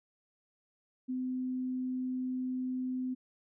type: tone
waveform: sine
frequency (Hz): 255.4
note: C4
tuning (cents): -42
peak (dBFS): -32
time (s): 1.08-3.15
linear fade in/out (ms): 20
effects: none